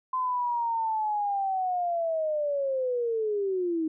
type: linear sweep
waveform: sine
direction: down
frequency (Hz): 1033 to 311.1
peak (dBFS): -25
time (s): 0.13-3.88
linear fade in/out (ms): 5
effects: none